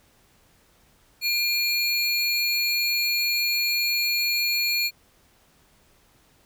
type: tone pair together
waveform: square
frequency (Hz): 2401 / 4329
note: D7 / C#8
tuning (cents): +38 / -42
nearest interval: minor seventh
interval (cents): 1020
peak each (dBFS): -25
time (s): 1.21-4.91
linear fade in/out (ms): 50
effects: pink hiss -60 dBFS RMS until 6.45 s